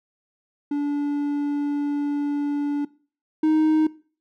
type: tone pair in turn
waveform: triangle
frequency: 289 / 311.8 Hz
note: D4 / D#4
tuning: -28 / +4 cents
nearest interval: minor second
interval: 132 cents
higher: second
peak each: -19 / -14 dBFS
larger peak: second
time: 0.71-2.85 / 3.43-3.87 s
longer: first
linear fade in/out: 5 ms
effects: noise-tail reverb RT60 0.4 s tail -20 dB re dry